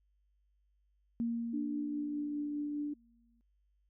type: tone with exponential decay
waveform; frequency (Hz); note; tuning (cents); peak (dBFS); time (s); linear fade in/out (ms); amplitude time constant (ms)
sine; 233.1; A#3; 0; -30; 1.2-3.41; 0; 480
type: tone with tremolo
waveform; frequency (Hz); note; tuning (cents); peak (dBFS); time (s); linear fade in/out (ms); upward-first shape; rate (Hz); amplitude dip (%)
sine; 293.7; D4; 0; -33; 1.53-2.94; 10; triangle; 4.9; 25
effects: added 50 Hz sine -70 dBFS peak until 3.89 s